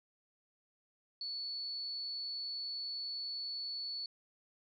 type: tone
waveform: sine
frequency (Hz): 4435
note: C#8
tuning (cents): 0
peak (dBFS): -38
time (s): 1.21-4.06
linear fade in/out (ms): 2
effects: none